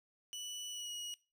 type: tone with pitch glide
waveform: 25% pulse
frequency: 2960 to 2904 Hz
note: F#7 to F#7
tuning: 0 to -33 cents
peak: -38 dBFS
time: 0.33-1.14 s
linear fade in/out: 0 ms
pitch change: -33 cents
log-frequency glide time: 0.7-0.91 s
effects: noise-tail reverb RT60 0.3 s tail -21 dB re dry